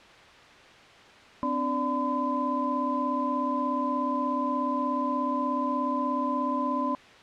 sine tone cluster, 257.3 / 294 / 583 / 1015 Hz, C4 / D4 / D5 / B5, -29 / +2 / -13 / +47 cents, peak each -30 / -33 / -34 / -28 dBFS, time 1.43-6.95 s, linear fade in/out 0 ms, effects white hiss -50 dBFS RMS until 7.22 s + low-pass 3000 Hz 12 dB/octave

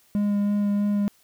triangle tone with vibrato, 204.5 Hz, G#3, 26 cents flat, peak -18 dBFS, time 0.15-1.08 s, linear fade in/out 0 ms, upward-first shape sine, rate 3.1 Hz, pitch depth 11 cents each way, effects white hiss -60 dBFS RMS until 1.23 s

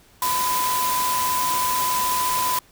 sine tone in noise, 1003 Hz, B5, 26 cents sharp, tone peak -21 dBFS, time 0.22-2.59 s, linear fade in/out 2 ms, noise white, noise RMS -26 dBFS, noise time 0.22-2.59 s, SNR +2 dB, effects pink hiss -54 dBFS RMS until 2.71 s

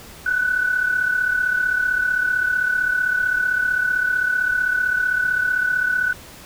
sine tone pair together, 1484 / 1519.6 Hz, F#6 / F#6, +5 / +46 cents, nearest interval unison, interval 41 cents, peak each -18 / -24 dBFS, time 0.26-6.13 s, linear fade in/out 5 ms, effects pink hiss -41 dBFS RMS until 6.45 s

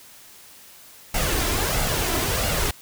pink noise with flanger, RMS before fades -23 dBFS, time 1.14-2.71 s, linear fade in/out 5 ms, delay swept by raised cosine 1.4 to 3 ms, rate 1.5 Hz, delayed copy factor +0.5, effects white hiss -47 dBFS RMS until 2.81 s

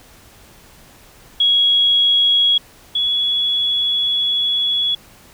sine tone pair in turn, 3322 / 3378 Hz, G#7 / G#7, 0 / +29 cents, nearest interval unison, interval 29 cents, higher second, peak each -11 / -15 dBFS, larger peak first, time 1.4-2.58 / 2.95-4.95 s, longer second, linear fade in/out 5 ms, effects pink hiss -46 dBFS RMS until 5.33 s

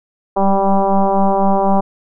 sine tone with frequency modulation, 392 Hz, G4, in tune, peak -10 dBFS, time 0.36-1.81 s, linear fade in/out 10 ms, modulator 195 Hz, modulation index 2.9, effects none

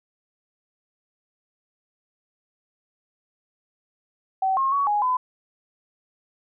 sine tone with pitch steps, 764 / 1074 / 1122 / 830 / 1010 Hz, G5 / C6 / C#6 / G#5 / B5, -45 / +45 / +21 / -1 / +39 cents, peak -19 dBFS, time 4.42-5.17 s, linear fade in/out 5 ms, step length 150 ms, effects none

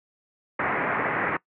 white low-pass noise, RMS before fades -26 dBFS, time 0.59-1.37 s, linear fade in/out 5 ms, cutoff 2100 Hz, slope 48 dB/octave, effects noise-tail reverb RT60 0.1 s tail -21 dB re dry + high-pass 150 Hz 12 dB/octave

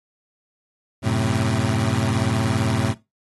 25% pulse chord, F# diminished, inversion none, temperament equal, 92.5 / 110 / 130.81 Hz, F#2 / A2 / C3, 0 / 0 / 0 cents, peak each -22 / -18 / -20 dBFS, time 1.02-2.95 s, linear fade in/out 50 ms, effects noise-tail reverb RT60 0.2 s tail -18 dB re dry + AAC 32 kbps

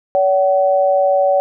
sine tone pair together, 569 / 756.3 Hz, C#5 / F#5, +45 / +38 cents, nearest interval perfect fourth, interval 493 cents, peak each -12 / -16 dBFS, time 0.15-1.4 s, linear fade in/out 0 ms, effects none

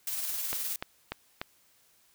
blue noise with tremolo, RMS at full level -32 dBFS, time 0.07-0.76 s, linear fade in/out 2 ms, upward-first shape triangle, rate 19 Hz, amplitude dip 40%
click train, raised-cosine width 0.3 ms, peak -17 dBFS, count 4, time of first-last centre 0.53-1.415 s, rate 3.39 Hz
effects white hiss -65 dBFS RMS until 2.14 s

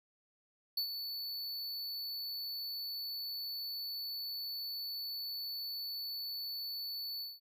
square tone with ADSR envelope, 4467 Hz, C#8, 12 cents sharp, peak -31 dBFS, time 0.77-7.4 s, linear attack 6 ms, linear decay 89 ms, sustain -8 dB, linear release 190 ms, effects none

